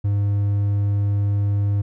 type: tone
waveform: triangle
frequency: 101.4 Hz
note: G#2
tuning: 41 cents flat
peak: -15 dBFS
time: 0.04-1.82 s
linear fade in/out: 10 ms
effects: none